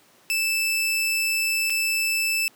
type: tone with dropouts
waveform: sawtooth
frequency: 2637 Hz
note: E7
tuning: in tune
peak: -18 dBFS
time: 0.3-2.48 s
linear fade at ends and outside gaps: 0 ms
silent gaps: 1.698-1.703 s
effects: pink hiss -56 dBFS RMS until 2.55 s + high-pass 200 Hz 12 dB/octave